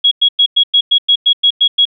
sine tone bursts, 3322 Hz, G#7, in tune, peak -6 dBFS, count 11, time 0.04-1.854 s, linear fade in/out 10 ms, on 74 ms, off 100 ms, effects none

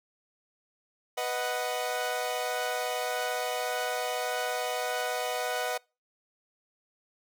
sawtooth chord, B major, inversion none, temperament equal, 493.9 / 622.3 / 740 Hz, B4 / D#5 / F#5, 0 / 0 / 0 cents, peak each -30 / -31 / -29 dBFS, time 1.17-5.78 s, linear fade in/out 10 ms, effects noise-tail reverb RT60 0.3 s tail -26 dB re dry

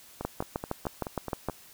two click trains, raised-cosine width 1 ms, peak -20 / -15 dBFS, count 7 / 9, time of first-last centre 0.21-1.498 / 0.25-1.486 s, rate 4.66 / 6.47 Hz, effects white hiss -53 dBFS RMS until 1.73 s

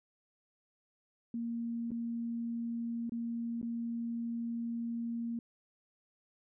sine tone with dropouts, 233.1 Hz, A#3, in tune, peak -34 dBFS, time 1.34-5.39 s, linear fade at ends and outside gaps 2 ms, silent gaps 1.907-1.916 / 3.095-3.12 / 3.615-3.628 s, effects none

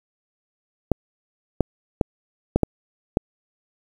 clicks, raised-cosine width 2 ms, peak -3 dBFS, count 6, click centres 0.917 / 1.607 / 2.012 / 2.56 / 2.633 / 3.171 s, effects 7-bit

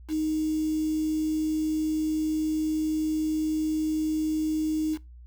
sine tone with quantisation, 311.1 Hz, D#4, in tune, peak -24 dBFS, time 0.08-4.98 s, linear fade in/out 50 ms, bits 7, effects noise-tail reverb RT60 0.2 s tail -20 dB re dry + added 60 Hz sine -44 dBFS peak until 5.26 s

